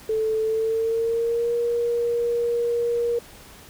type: tone with pitch glide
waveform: sine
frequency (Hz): 438.8 to 473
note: A4 to A#4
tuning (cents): -5 to +25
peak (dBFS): -20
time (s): 0.09-3.19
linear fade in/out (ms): 5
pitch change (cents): +130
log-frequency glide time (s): 0.42-1.54
effects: pink hiss -46 dBFS RMS until 3.69 s